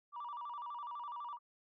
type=tone with vibrato; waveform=sine; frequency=1058 Hz; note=C6; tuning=19 cents sharp; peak=-40 dBFS; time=0.12-1.39 s; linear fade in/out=50 ms; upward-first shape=square; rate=12 Hz; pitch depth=170 cents each way; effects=tanh soft clip ceiling -39 dBFS